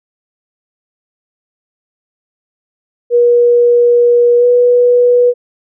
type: tone with pitch glide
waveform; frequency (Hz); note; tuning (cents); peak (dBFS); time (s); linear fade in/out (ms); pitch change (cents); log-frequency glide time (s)
sine; 480 to 488.4; B4 to B4; -49 to -19; -5; 3.1-5.34; 50; +30; 4.38-4.45
effects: none